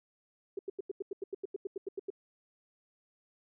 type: tone bursts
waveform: sine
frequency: 392 Hz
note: G4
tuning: in tune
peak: -33 dBFS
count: 15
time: 0.57-2.103 s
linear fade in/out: 5 ms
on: 21 ms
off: 87 ms
effects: none